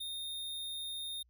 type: tone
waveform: square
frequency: 3674 Hz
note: A#7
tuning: 26 cents flat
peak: -39 dBFS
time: 0-1.23 s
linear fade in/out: 10 ms
effects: added 60 Hz sine -66 dBFS peak until 1.29 s